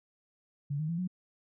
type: tone with pitch steps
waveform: sine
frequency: 143 / 155.04 / 168.1 / 182.26 Hz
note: D3 / D#3 / E3 / F#3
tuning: -46 / -6 / +34 / -26 cents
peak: -30 dBFS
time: 0.7-1.076 s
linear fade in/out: 10 ms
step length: 94 ms
effects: none